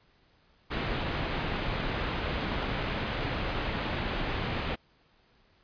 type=low-pass noise; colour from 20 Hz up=pink; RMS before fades=-32 dBFS; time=0.7-4.76 s; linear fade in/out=20 ms; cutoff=3600 Hz; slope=24 dB/octave; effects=pink hiss -65 dBFS RMS until 5.63 s + resampled to 11025 Hz